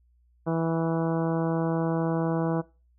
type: harmonic tone with a mistuned harmonic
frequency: 164.2 Hz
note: E3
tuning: 6 cents flat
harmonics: 1 / 2 / 3 / 4 / 5 / 6 / 7 / 8 / 9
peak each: -27 / -29 / -31 / -33 / -37 / -39 / -41 / -45 / -45 dBFS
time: 0.46-2.62 s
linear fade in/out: 20 ms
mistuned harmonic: 7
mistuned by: -17 cents
effects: noise-tail reverb RT60 0.3 s tail -21 dB re dry + added 60 Hz sine -60 dBFS peak until 2.98 s